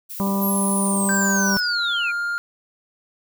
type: noise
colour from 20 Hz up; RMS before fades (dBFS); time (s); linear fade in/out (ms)
violet; -33; 0.09-1.61; 20
type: harmonic tone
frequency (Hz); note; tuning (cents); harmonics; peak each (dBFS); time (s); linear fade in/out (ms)
197.1; G3; +10; 1 / 2 / 3 / 4 / 5 / 6; -20 / -31 / -31 / -37 / -28 / -36; 0.2-1.57; 0
type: linear sweep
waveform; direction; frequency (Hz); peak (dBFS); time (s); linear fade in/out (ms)
sine; down; 11790 to 2300; -23; 0.41-2.12; 20
type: tone with pitch glide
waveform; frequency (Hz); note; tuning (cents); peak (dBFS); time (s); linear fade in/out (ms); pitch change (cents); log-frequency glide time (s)
triangle; 1568 to 1405; G6 to F6; 0 to +10; -20; 1.09-2.38; 0; -190; 1.28-1.81
effects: none